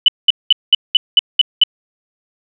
sine tone bursts, 2988 Hz, F#7, 16 cents sharp, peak -4 dBFS, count 8, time 0.06-1.636 s, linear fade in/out 2 ms, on 22 ms, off 200 ms, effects none

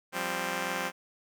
5% pulse chord, F suspended second, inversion none, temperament just, 174.61 / 196.44 / 261.9 Hz, F3 / G3 / C4, 0 / +4 / +2 cents, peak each -25 dBFS, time 0.12-0.92 s, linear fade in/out 50 ms, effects none

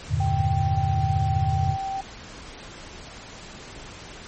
sine chord, E half-diminished seventh, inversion none, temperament equal, 82.41 / 98 / 116.54 / 146.83 Hz, E2 / G2 / Bb2 / D3, 0 / 0 / 0 / 0 cents, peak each -26 dBFS, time 0.08-1.77 s, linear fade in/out 50 ms
sine tone with pitch glide, 782 to 776.6 Hz, G5 to G5, -4 to -16 cents, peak -26 dBFS, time 0.2-2.01 s, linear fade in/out 5 ms, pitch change -12 cents, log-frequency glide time 0.8-0.96 s
effects pink hiss -41 dBFS RMS until 4.27 s + MP3 32 kbps

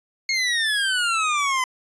25% pulse exponential sweep, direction down, 2176 to 1012 Hz, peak -16 dBFS, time 0.29-1.64 s, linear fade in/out 2 ms, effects resampled to 22050 Hz

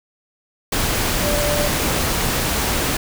sine tone in noise, 587.3 Hz, D5, in tune, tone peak -21 dBFS, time 1.23-1.68 s, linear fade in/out 5 ms, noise pink, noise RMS -20 dBFS, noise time 0.72-2.97 s, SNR -4 dB, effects none

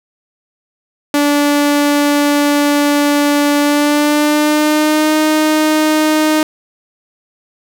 sawtooth tone with pitch glide, 290 to 309 Hz, D4 to D#4, -22 to -12 cents, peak -6 dBFS, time 1.14-6.43 s, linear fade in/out 2 ms, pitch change +110 cents, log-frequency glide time 3.59-5.15 s, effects none

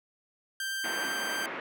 sawtooth tone, 1573 Hz, G6, 6 cents sharp, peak -28 dBFS, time 0.6-1.46 s, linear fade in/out 2 ms
white band-pass noise, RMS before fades -37 dBFS, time 0.84-1.6 s, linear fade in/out 2 ms, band 200 to 2100 Hz, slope 24 dB/octave
effects none

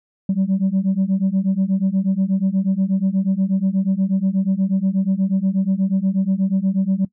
sine beating tone pair, 187.6 / 195.9 Hz, F#3 / G3, +24 / -1 cents, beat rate 8.3 Hz, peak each -17 dBFS, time 0.29-7.05 s, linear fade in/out 5 ms, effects noise-tail reverb RT60 0.1 s tail -22 dB re dry + tanh soft clip ceiling -12 dBFS

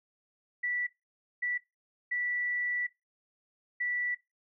sine tone bursts at uneven times, 1960 Hz, B6, 14 cents flat, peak -29 dBFS, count 4, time 0.63-0.87 / 1.42-1.58 / 2.11-2.87 / 3.8-4.15 s, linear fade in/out 10 ms, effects noise-tail reverb RT60 0.2 s tail -18 dB re dry

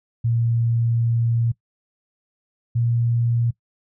sine tone pair in turn, 116.54 / 117.89 Hz, A#2 / A#2, 0 / +20 cents, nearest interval unison, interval 20 cents, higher second, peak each -17 dBFS, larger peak neither, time 0.24-1.52 / 2.75-3.51 s, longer first, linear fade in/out 10 ms, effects noise-tail reverb RT60 0.1 s tail -20 dB re dry

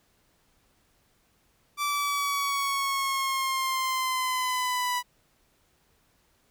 sawtooth exponential sweep, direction down, 1167 to 983 Hz, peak -22 dBFS, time 1.77-5.03 s, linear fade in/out 50 ms, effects pink hiss -67 dBFS RMS until 6.5 s

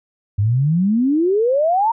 sine exponential sweep, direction up, 97 to 943 Hz, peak -13 dBFS, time 0.38-1.92 s, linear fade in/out 10 ms, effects none

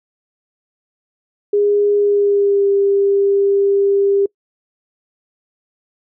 sine tone with pitch glide, 410 to 398.1 Hz, G#4 to G4, -22 to +27 cents, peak -11 dBFS, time 1.53-4.26 s, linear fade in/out 5 ms, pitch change -51 cents, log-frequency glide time 1.96-2.69 s, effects noise-tail reverb RT60 0.1 s tail -24 dB re dry

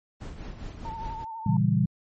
brown noise with tremolo, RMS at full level -35 dBFS, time 0.2-1.25 s, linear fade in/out 20 ms, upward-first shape triangle, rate 4.9 Hz, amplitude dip 65%
sine tone with vibrato, 896 Hz, A5, 31 cents sharp, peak -34 dBFS, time 0.85-1.57 s, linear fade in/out 2 ms, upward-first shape sine, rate 12 Hz, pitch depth 46 cents each way
sine chord, A# diminished seventh, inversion none, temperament equal, 116.54 / 138.59 / 164.81 / 196 Hz, A#2 / C#3 / E3 / G3, 0 / 0 / 0 / 0 cents, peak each -25 / -26 / -25 / -25 dBFS, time 1.46-1.86 s, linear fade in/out 5 ms
effects MP3 32 kbps

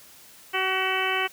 harmonic tone with a mistuned harmonic, 377.4 Hz, F#4, 34 cents sharp, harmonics 1 / 2 / 3 / 4 / 5 / 6 / 7 / 8, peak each -31 / -31 / -31 / -31 / -31 / -31 / -31 / -31 dBFS, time 0.53-1.28 s, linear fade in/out 20 ms, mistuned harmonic 5, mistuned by +16 cents, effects white hiss -50 dBFS RMS until 1.32 s

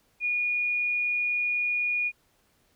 sine tone, 2444 Hz, D#7, 32 cents flat, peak -24 dBFS, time 0.2-2.12 s, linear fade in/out 50 ms, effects pink hiss -67 dBFS RMS until 2.75 s

